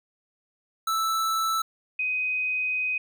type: tone pair in turn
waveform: square / sine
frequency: 1318.5 / 2508 Hz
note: E6 / D#7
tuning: 0 / +13 cents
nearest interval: major seventh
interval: 1113 cents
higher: second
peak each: -24 dBFS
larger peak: neither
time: 0.87-1.62 / 1.99-2.98 s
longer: second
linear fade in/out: 5 ms
effects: none